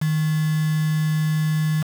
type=tone with quantisation; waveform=sine; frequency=155.56 Hz; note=D#3; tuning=in tune; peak=-18 dBFS; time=0.01-1.83 s; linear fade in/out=10 ms; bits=5; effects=none